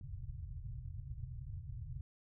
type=low-pass noise; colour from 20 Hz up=white; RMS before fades=-45 dBFS; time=0.01-2.01 s; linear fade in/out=2 ms; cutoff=140 Hz; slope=96 dB/octave; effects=none